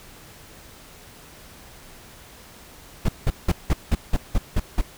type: noise bursts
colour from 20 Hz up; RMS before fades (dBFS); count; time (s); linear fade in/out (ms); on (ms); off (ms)
brown; -17; 9; 3.05-4.814; 5; 36; 180
effects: pink hiss -46 dBFS RMS until 4.97 s